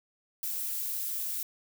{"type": "noise with amplitude modulation", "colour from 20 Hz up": "violet", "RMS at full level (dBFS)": -32, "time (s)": [0.43, 1.43], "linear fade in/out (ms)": 2, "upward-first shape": "sine", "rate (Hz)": 228, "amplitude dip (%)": 40, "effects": []}